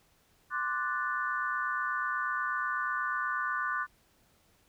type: chord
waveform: sine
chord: D dominant seventh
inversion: third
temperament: equal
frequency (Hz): 1046.5 / 1174.7 / 1480 / 1760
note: C6 / D6 / F#6 / A6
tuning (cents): 0 / 0 / 0 / 0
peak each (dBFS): -38 / -34 / -33 / -38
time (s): 0.5-3.87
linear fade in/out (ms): 50
effects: pink hiss -67 dBFS RMS until 4.68 s